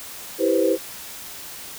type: chord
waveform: sine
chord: C major seventh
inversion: first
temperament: just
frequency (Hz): 327 / 392.4 / 490.5 / 523.3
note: E4 / G4 / B4 / C5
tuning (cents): -14 / +2 / -12 / 0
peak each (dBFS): -22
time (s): 0.38-0.78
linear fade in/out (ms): 50
effects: white hiss -37 dBFS RMS until 1.78 s